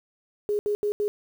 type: tone bursts at uneven times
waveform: sine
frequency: 414.7 Hz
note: G#4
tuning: 3 cents flat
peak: -22 dBFS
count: 4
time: 0.49-0.59 / 0.66-0.75 / 0.83-0.92 / 1-1.08 s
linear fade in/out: 0 ms
effects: 8-bit